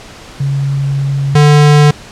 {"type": "tone pair in turn", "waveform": ["sine", "square"], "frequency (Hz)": [138.59, 147.87], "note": ["C#3", "D3"], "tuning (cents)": [0, 12], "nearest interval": "minor second", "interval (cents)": 112, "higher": "second", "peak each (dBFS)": [-11, -4], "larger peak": "second", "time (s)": [[0.4, 1.35], [1.35, 1.91]], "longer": "first", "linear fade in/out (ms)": 5, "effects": ["pink hiss -33 dBFS RMS until 2.11 s", "low-pass 7000 Hz 12 dB/octave"]}